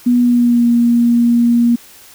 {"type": "tone with pitch glide", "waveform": "sine", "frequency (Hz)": [243.8, 236.9], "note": ["B3", "A#3"], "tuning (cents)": [-22, 28], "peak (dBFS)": -8, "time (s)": [0.06, 1.76], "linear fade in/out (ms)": 10, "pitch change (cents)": -50, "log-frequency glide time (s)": [0.2, 0.68], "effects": ["white hiss -41 dBFS RMS until 2.14 s"]}